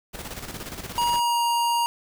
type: noise with tremolo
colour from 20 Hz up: pink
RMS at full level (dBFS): -34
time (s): 0.13-1.2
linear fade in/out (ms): 20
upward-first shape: square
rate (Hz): 17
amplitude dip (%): 55
type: tone with pitch glide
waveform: square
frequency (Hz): 952 to 942.2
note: A#5 to A#5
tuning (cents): +36 to +18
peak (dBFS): -21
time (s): 0.98-1.86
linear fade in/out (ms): 0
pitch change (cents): -18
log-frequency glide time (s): 1.16-1.43
effects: none